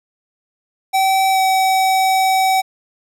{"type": "tone with pitch glide", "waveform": "square", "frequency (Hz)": [768, 760.9], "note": ["G5", "F#5"], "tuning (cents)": [-36, 48], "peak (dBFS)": -13, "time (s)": [0.93, 2.62], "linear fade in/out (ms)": 20, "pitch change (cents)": -16, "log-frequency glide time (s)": [1.32, 1.39], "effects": []}